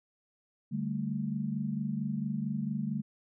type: chord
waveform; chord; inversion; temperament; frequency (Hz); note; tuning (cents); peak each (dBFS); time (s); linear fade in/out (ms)
sine; D suspended fourth; none; just; 146.83 / 195.78 / 220.2; D3 / G3 / A3; 0 / -2 / +2; -36 / -35 / -34; 0.71-3.02; 20
effects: none